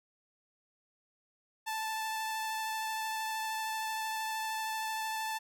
sawtooth tone with vibrato, 879 Hz, A5, 2 cents flat, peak -30 dBFS, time 1.66-5.39 s, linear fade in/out 20 ms, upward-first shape triangle, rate 13 Hz, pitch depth 14 cents each way, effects none

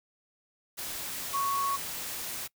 sine tone in noise, 1108.7 Hz, C#6, in tune, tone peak -27 dBFS, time 1.33-1.77 s, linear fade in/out 20 ms, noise white, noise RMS -37 dBFS, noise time 0.77-2.48 s, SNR +7 dB, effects noise-tail reverb RT60 0.1 s tail -22 dB re dry

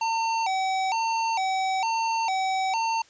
square tone with vibrato, 830.6 Hz, G#5, in tune, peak -24 dBFS, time 0.01-3.02 s, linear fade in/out 5 ms, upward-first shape square, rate 1.1 Hz, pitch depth 150 cents each way, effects white hiss -56 dBFS RMS until 3.09 s + resampled to 16000 Hz

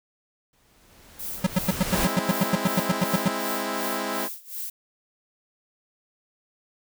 pink noise with exponential growth, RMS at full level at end -25 dBFS, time 0.53-2.05 s, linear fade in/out 2 ms, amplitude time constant 330 ms
violet noise with tremolo, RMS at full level -32 dBFS, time 1.19-4.7 s, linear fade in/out 5 ms, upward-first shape sine, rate 2.7 Hz, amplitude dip 90%
square tone bursts, 185 Hz, F#3, in tune, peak -18 dBFS, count 16, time 1.44-3.282 s, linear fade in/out 5 ms, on 27 ms, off 94 ms
10% pulse chord, Ab augmented, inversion none, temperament equal with one note detuned, 207.7 / 262.7 / 329.6 Hz, Ab3 / C4 / E4, 0 / +7 / 0 cents, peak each -23 dBFS, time 1.91-4.29 s, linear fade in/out 50 ms
effects none

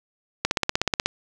click train, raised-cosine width 0.2 ms, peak -3 dBFS, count 11, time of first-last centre 0.45-1.06 s, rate 16.4 Hz, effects none

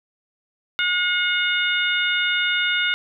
harmonic tone, 720 Hz, F#5, 47 cents flat, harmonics 2 / 3 / 4 / 5, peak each -22 / -24 / -25 / -26 dBFS, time 0.79-2.94 s, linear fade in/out 0 ms, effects none

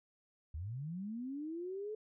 sine linear sweep, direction up, 69.6 to 436.6 Hz, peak -39 dBFS, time 0.54-1.95 s, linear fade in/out 5 ms, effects none

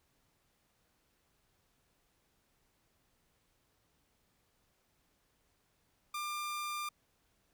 sawtooth tone, 1195 Hz, D6, 30 cents sharp, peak -33 dBFS, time 6.14-6.89 s, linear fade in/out 5 ms, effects pink hiss -75 dBFS RMS until 7.53 s

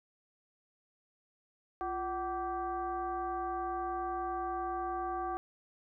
sine tone with frequency modulation, 755 Hz, F#5, 35 cents sharp, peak -33 dBFS, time 1.81-5.37 s, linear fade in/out 0 ms, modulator 407 Hz, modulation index 1.1, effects none

